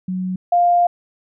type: tone pair in turn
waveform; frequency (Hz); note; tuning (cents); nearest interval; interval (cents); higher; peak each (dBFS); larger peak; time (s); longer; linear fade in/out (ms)
sine; 184.8 / 700.7; F#3 / F5; -2 / +6; octave + major seventh; 2308; second; -20 / -11; second; 0.08-0.36 / 0.52-0.87; second; 5
effects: none